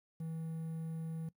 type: tone with quantisation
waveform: triangle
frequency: 162 Hz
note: E3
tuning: 30 cents flat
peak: -36 dBFS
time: 0.2-1.29 s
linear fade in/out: 5 ms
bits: 11
effects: noise-tail reverb RT60 0.1 s tail -19 dB re dry